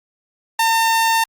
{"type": "tone", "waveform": "sawtooth", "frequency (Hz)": 905, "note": "A5", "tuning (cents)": 48, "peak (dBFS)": -10, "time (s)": [0.59, 1.24], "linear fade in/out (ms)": 5, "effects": ["Opus 48 kbps"]}